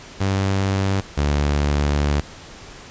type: tone pair in turn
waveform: sawtooth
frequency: 97.2 / 72.61 Hz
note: G2 / D2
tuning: -14 / -19 cents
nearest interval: perfect fourth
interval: 505 cents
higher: first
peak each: -14 / -13 dBFS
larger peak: second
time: 0.2-1.01 / 1.17-2.21 s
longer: second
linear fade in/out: 10 ms
effects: pink hiss -40 dBFS RMS until 2.9 s + resampled to 16000 Hz